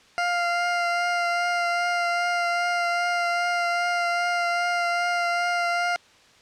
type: tone with vibrato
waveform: 20% pulse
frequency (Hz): 698.5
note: F5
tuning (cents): 0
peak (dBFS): -17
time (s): 0.18-5.96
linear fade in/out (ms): 0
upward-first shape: triangle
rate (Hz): 2.5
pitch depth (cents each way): 17
effects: white hiss -54 dBFS RMS until 6.41 s + low-pass 5000 Hz 12 dB/octave